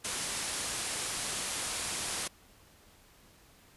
white low-pass noise, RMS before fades -36 dBFS, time 0.04-2.28 s, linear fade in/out 10 ms, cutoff 11000 Hz, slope 96 dB/octave, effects pink hiss -60 dBFS RMS until 3.76 s + resampled to 32000 Hz

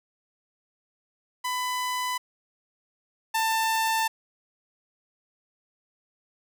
sawtooth tone pair in turn, 1000 / 891.6 Hz, B5 / A5, +21 / +23 cents, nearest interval major second, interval 198 cents, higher first, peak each -23 / -19 dBFS, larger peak second, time 1.44-2.18 / 3.34-4.08 s, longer neither, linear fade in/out 10 ms, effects none

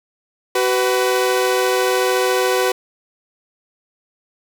sawtooth tone pair together, 376.9 / 497.9 Hz, F#4 / B4, +32 / +14 cents, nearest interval perfect fourth, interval 482 cents, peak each -14 dBFS, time 0.55-2.72 s, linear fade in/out 5 ms, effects none

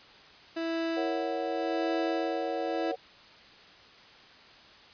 30% pulse tone with tremolo, 329.6 Hz, E4, in tune, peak -26 dBFS, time 0.56-2.92 s, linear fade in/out 10 ms, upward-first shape sine, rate 0.89 Hz, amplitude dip 55%
sine chord, F# major, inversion first, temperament equal, 466.2 / 554.4 / 740 Hz, A#4 / C#5 / F#5, 0 / 0 / 0 cents, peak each -35 dBFS, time 0.96-2.96 s, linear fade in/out 20 ms
effects white hiss -53 dBFS RMS until 4.93 s + resampled to 11025 Hz

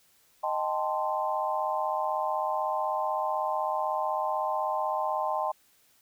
sine chord, A half-diminished seventh, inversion second, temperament equal with one note detuned, 622.3 / 784 / 880 / 1042.3 Hz, Eb5 / G5 / A5 / C6, 0 / 0 / 0 / -7 cents, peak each -32 dBFS, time 0.43-5.52 s, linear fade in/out 10 ms, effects white hiss -64 dBFS RMS until 6.01 s

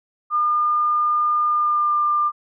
sine tone with pitch glide, 1209 to 1195.8 Hz, D6 to D6, +50 to +31 cents, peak -16 dBFS, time 0.3-2.32 s, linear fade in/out 50 ms, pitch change -19 cents, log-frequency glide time 1.48-2.02 s, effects none

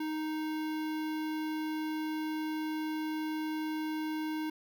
square tone with notch filter, 311.1 Hz, D#4, in tune, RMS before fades -35 dBFS, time 0-4.5 s, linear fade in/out 5 ms, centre 7700 Hz, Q 0.72, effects none

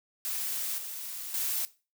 blue noise with level steps, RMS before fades -33 / -39 / -31 dBFS, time 0.25-1.65 s, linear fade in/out 0 ms, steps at 0.78 / 1.34 s, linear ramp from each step 2 ms, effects noise-tail reverb RT60 0.3 s tail -17 dB re dry

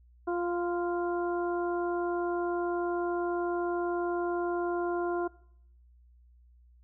harmonic tone with a mistuned harmonic, 349.2 Hz, F4, in tune, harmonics 1 / 2 / 3 / 4, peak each -29 / -35 / -39 / -41 dBFS, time 0.27-5.28 s, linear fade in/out 10 ms, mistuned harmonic 3, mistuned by -17 cents, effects noise-tail reverb RT60 0.7 s tail -21 dB re dry + added 60 Hz sine -56 dBFS peak until 6.83 s

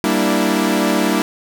sawtooth chord, E half-diminished seventh, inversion first, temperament equal with one note detuned, 195.21 / 233.1 / 293.7 / 329.6 Hz, G3 / Bb3 / D4 / E4, -7 / 0 / 0 / 0 cents, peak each -16 dBFS, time 0.04-1.22 s, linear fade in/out 0 ms, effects none

